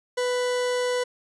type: tone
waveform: 40% pulse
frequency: 495.6 Hz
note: B4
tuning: 6 cents sharp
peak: -22 dBFS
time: 0.17-1.04 s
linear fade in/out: 10 ms
effects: resampled to 22050 Hz

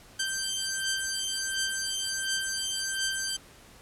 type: beating tone pair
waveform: 10% pulse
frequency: 1562 / 1563.4 Hz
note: G6 / G6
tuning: -7 / -5 cents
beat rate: 1.4 Hz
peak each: -23 dBFS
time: 0.19-3.37 s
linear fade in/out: 10 ms
effects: pink hiss -53 dBFS RMS until 3.81 s + low-pass 12000 Hz 12 dB/octave

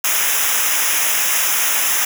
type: noise with comb filter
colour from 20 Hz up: white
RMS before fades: -17 dBFS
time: 0.04-2.05 s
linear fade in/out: 5 ms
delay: 0.23 ms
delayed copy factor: -1
effects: none

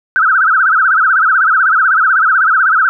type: tone with vibrato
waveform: sine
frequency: 1413 Hz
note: F6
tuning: 20 cents sharp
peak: -7 dBFS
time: 0.16-2.89 s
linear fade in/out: 0 ms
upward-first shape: sine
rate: 16 Hz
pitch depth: 190 cents each way
effects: none

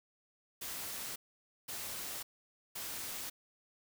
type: noise bursts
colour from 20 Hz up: white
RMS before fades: -42 dBFS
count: 3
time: 0.61-3.3 s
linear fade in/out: 10 ms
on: 550 ms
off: 520 ms
effects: none

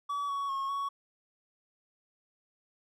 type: tone with pitch steps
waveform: triangle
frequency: 1142 / 1120 / 1088 / 1116 Hz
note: D6 / C#6 / C#6 / C#6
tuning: -49 / +18 / -33 / +11 cents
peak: -29 dBFS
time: 0.09-0.89 s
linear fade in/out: 10 ms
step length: 200 ms
effects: none

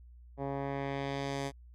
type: tone with low-pass filter sweep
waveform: 10% pulse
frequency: 138.59 Hz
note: C#3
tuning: in tune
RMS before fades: -36 dBFS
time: 0.37-1.52 s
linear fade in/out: 50 ms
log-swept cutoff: 810 to 9000 Hz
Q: 1
effects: added 60 Hz sine -51 dBFS peak until 1.74 s

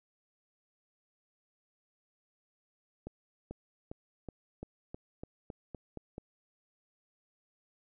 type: accelerating click train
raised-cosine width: 2 ms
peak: -28 dBFS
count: 11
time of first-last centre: 3.07-6.181 s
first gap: 440 ms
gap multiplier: 0.92
effects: none

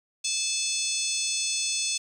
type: harmonic tone with a mistuned harmonic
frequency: 869 Hz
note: A5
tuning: 22 cents flat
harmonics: 3 / 4 / 5 / 6 / 7 / 8 / 9 / 10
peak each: -34 / -34 / -34 / -34 / -34 / -34 / -34 / -34 dBFS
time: 0.24-1.98 s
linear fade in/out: 10 ms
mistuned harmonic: 8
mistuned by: -81 cents
effects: 9-bit

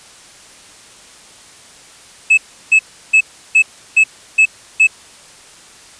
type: tone bursts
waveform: triangle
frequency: 2598 Hz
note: E7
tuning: 26 cents flat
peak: -4 dBFS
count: 7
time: 2.3-4.872 s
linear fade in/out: 10 ms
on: 76 ms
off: 340 ms
effects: white hiss -41 dBFS RMS until 5.99 s + resampled to 22050 Hz

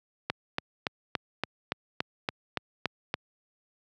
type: click train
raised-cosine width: 0.3 ms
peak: -11 dBFS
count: 11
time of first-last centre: 0.3-3.141 s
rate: 3.52 Hz
effects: high-pass 100 Hz 12 dB/octave

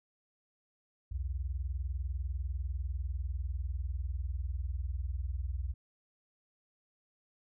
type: tone pair together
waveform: sine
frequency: 60 / 80.04 Hz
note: B1 / D#2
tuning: -49 / +50 cents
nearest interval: perfect fourth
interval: 499 cents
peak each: -35 / -37 dBFS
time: 1.11-5.74 s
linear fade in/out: 10 ms
effects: none

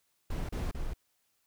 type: noise bursts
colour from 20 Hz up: brown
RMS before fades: -34 dBFS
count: 3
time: 0.3-0.936 s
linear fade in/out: 5 ms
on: 190 ms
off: 33 ms
effects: white hiss -75 dBFS RMS until 1.46 s

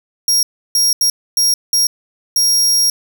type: tone bursts at uneven times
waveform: sawtooth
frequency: 5600 Hz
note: F8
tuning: 4 cents sharp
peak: -8 dBFS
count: 6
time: 0.28-0.43 / 0.75-0.93 / 1.01-1.1 / 1.37-1.54 / 1.73-1.87 / 2.36-2.9 s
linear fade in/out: 2 ms
effects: none

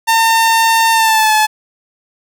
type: tone with pitch glide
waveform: sawtooth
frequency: 906 to 861.1 Hz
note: A#5 to A5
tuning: -50 to -38 cents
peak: -5 dBFS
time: 0.07-1.47 s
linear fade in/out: 20 ms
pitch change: -88 cents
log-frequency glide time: 0.92-1.33 s
effects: none

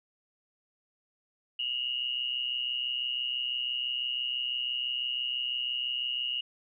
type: tone with amplitude modulation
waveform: sine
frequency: 2867 Hz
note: F7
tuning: 45 cents sharp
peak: -26 dBFS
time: 1.59-6.41 s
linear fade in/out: 5 ms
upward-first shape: sine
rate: 126 Hz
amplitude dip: 75%
effects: none

